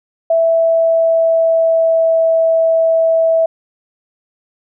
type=tone with pitch glide; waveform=sine; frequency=659.3 to 653.6 Hz; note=E5 to E5; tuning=0 to -15 cents; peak=-9 dBFS; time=0.3-3.46 s; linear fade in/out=5 ms; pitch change=-15 cents; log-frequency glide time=0.41-2.2 s; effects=none